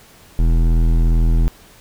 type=tone with hard clipping; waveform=triangle; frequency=41.2 Hz; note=E1; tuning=in tune; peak=-13 dBFS; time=0.39-1.48 s; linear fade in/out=0 ms; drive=17 dB; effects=pink hiss -46 dBFS RMS until 1.8 s